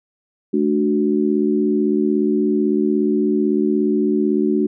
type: chord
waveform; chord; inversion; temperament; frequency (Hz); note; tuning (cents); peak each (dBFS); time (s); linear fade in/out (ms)
sine; D major; second; equal with one note detuned; 216.1 / 293.7 / 370; A3 / D4 / F#4; -31 / 0 / 0; -19; 0.53-4.67; 10
effects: none